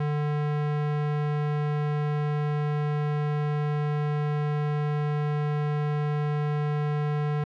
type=tone; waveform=square; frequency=148.4 Hz; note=D3; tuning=18 cents sharp; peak=-25 dBFS; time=0-7.44 s; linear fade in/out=5 ms; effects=low-pass 2000 Hz 12 dB/octave